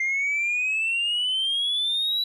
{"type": "exponential sweep", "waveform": "sine", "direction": "up", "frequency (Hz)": [2093, 3951], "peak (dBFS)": -20, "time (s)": [0, 2.24], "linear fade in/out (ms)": 5, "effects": ["tanh soft clip ceiling -20 dBFS"]}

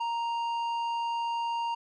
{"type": "tone with tanh clipping", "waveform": "triangle", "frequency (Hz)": 932.3, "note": "A#5", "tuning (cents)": 0, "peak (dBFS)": -30, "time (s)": [0, 1.75], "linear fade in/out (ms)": 10, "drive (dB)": 13, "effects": []}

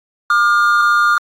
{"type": "tone pair together", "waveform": "triangle", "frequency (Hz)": [1200, 1417.8], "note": ["D6", "F6"], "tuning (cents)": [37, 26], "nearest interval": "minor third", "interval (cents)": 289, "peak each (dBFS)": -11, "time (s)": [0.3, 1.18], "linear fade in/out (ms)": 2, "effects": ["AAC 48 kbps"]}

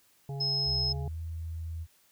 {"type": "harmonic tone", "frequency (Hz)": 138.59, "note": "C#3", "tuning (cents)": 0, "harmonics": [1, 3, 5, 6], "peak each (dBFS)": [-34, -44, -48, -50], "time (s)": [0.29, 1.08], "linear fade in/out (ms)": 2}
{"type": "tone", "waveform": "sine", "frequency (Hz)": 5160, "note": "E8", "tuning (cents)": -38, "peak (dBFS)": -27, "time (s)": [0.4, 0.93], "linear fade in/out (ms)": 10}
{"type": "tone with pitch glide", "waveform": "sine", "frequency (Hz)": [74.9, 81.68], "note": ["D2", "E2"], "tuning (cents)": [35, -15], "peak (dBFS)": -34, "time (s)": [0.64, 1.87], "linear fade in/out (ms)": 50, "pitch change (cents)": 150, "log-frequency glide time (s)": [0.91, 1.19]}
{"effects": ["white hiss -65 dBFS RMS until 2.11 s"]}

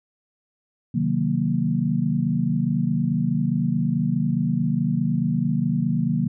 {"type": "chord", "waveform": "sine", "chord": "C half-diminished seventh", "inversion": "none", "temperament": "equal", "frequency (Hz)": [130.81, 155.56, 185, 233.1], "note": ["C3", "Eb3", "Gb3", "Bb3"], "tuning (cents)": [0, 0, 0, 0], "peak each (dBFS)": [-27, -24, -25, -24], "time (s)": [0.94, 6.28], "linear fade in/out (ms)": 10, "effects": []}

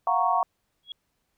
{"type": "chord", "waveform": "sine", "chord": "Gb major seventh", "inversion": "third", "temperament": "equal", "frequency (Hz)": [698.5, 740, 932.3, 1108.7], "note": ["F5", "Gb5", "Bb5", "Db6"], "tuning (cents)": [0, 0, 0, 0], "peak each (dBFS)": [-27, -26, -26, -25], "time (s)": [0.07, 0.43], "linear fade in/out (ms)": 2}
{"type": "tone with exponential growth", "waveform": "sine", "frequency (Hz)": 3322, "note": "G#7", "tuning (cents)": 0, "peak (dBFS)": -30, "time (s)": [0.83, 0.92], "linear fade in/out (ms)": 2, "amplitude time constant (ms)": 18}
{"effects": ["pink hiss -75 dBFS RMS until 1.37 s"]}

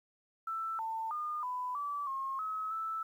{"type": "tone with pitch steps", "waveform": "sine", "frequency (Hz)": [1327, 894, 1216, 998, 1155, 1076, 1283, 1317], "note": ["E6", "A5", "D#6", "B5", "D6", "C6", "E6", "E6"], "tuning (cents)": [11, 27, -40, 18, -29, 48, -47, -2], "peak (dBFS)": -34, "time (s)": [0.47, 3.03], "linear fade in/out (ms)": 5, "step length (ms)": 320, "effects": ["11-bit"]}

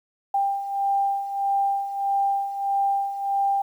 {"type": "beating tone pair", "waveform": "sine", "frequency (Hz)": [792, 793.6], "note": ["G5", "G5"], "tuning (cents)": [18, 21], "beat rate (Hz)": 1.6, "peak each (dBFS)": [-28, -22], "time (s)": [0.34, 3.62], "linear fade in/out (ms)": 5, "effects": ["9-bit"]}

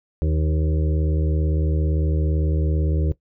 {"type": "harmonic tone with a mistuned harmonic", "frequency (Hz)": 77.78, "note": "D#2", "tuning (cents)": 0, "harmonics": [1, 2, 4, 5, 6, 7], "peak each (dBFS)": [-19, -25, -31, -33, -35, -36], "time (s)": [0.22, 3.12], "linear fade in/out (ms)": 0, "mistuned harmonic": 6, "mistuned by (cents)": 19, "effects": ["noise-tail reverb RT60 0.1 s tail -17 dB re dry"]}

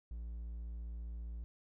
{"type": "tone", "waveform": "triangle", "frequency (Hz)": 57.5, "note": "A#1", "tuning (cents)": -23, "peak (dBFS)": -39, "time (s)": [0.11, 1.44], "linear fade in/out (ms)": 0, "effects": []}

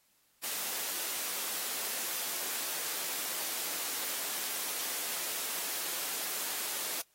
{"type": "high-pass noise", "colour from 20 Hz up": "white", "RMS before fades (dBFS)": -36, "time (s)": [0.43, 7.02], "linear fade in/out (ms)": 10, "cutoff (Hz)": 290, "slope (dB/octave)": 12, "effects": ["white hiss -70 dBFS RMS until 7.14 s", "AAC 48 kbps"]}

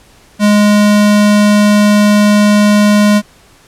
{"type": "tone", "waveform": "square", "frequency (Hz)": 207.7, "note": "G#3", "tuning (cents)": 0, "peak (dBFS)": -6, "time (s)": [0.39, 3.22], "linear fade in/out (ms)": 50, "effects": ["pink hiss -44 dBFS RMS until 3.67 s", "low-pass 11000 Hz 12 dB/octave"]}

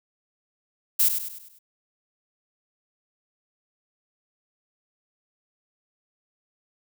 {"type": "noise with echo", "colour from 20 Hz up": "violet", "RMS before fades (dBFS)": -19, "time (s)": [0.99, 1.09], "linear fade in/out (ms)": 10, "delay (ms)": 100, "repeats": 5, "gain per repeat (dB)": -7, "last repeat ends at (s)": 1.59, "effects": []}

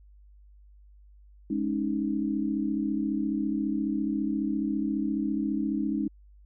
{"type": "chord", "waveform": "sine", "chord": "Ab suspended fourth", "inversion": "none", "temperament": "just", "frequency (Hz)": [207.7, 276.9, 311.5], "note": ["Ab3", "Db4", "Eb4"], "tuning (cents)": [0, -2, 2], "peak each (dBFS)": -30, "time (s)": [1.5, 6.08], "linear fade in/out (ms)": 5, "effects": ["added 50 Hz sine -51 dBFS peak until 6.45 s"]}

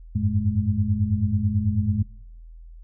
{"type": "tone cluster", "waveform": "sine", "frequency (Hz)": [90.3, 99.4, 108.6, 210.8], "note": ["F#2", "G2", "A2", "G#3"], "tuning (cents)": [-42, 25, -22, 26], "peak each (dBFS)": -25, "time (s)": [0.15, 2.03], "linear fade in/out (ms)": 10, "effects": ["noise-tail reverb RT60 1.0 s tail -26 dB re dry", "added 41 Hz sine -40 dBFS peak until 2.83 s"]}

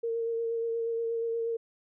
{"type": "tone with vibrato", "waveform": "sine", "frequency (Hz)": 459.9, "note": "A#4", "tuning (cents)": -23, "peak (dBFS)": -28, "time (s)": [0.03, 1.57], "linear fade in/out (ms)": 10, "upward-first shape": "sine", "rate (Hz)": 8.4, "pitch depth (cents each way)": 18, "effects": []}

